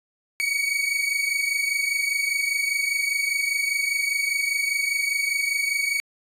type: tone pair together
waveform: 40% pulse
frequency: 2241 / 2266 Hz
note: C#7 / C#7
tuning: +18 / +37 cents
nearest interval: unison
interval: 19 cents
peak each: -23 / -26 dBFS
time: 0.4-6 s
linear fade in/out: 0 ms
effects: resampled to 32000 Hz